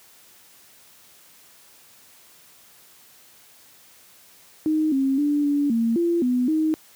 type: tone with pitch steps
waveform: sine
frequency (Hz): 310.9 / 269.2 / 292.1 / 287.6 / 229.4 / 341.5 / 249.1 / 313.6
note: D#4 / C4 / D4 / D4 / A#3 / F4 / B3 / D#4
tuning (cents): -1 / +49 / -9 / -36 / -28 / -39 / +15 / +14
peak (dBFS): -18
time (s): 4.66-6.74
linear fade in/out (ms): 0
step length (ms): 260
effects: white hiss -52 dBFS RMS until 6.95 s + high-pass 80 Hz 12 dB/octave